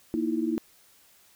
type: tone cluster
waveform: sine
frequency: 233.1 / 315.5 / 335.6 Hz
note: A#3 / D#4 / E4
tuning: 0 / +24 / +31 cents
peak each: -30 / -28 / -30 dBFS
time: 0.14-0.58 s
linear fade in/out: 0 ms
effects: white hiss -59 dBFS RMS until 1.35 s